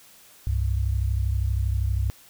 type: tone pair together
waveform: sine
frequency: 65.41 / 98 Hz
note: C2 / G2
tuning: 0 / 0 cents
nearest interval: perfect fifth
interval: 700 cents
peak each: -23 / -25 dBFS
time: 0.47-2.1 s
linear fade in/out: 0 ms
effects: white hiss -52 dBFS RMS until 2.29 s